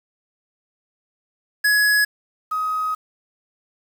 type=tone pair in turn; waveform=square / sine; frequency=1683 / 1260.8 Hz; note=G#6 / D#6; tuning=+23 / +23 cents; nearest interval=perfect fourth; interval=500 cents; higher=first; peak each=-15 / -20 dBFS; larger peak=first; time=1.64-2.05 / 2.51-2.95 s; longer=second; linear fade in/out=10 ms; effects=7-bit